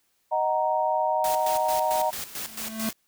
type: chord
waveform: sine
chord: D# minor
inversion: none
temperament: just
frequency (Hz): 622.3 / 746.7 / 933.4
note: D#5 / F#5 / A#5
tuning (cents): 0 / +16 / +2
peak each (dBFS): -26 / -27 / -25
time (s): 0.31-2.11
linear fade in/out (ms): 20
type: noise with tremolo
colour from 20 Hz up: white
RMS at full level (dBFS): -33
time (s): 1.24-2.93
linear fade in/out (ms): 2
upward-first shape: square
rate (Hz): 4.5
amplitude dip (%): 70
type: tone with exponential growth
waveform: square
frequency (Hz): 221.1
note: A3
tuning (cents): +9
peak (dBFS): -25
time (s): 2.33-2.89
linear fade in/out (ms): 0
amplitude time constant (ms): 120
effects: white hiss -70 dBFS RMS until 3.07 s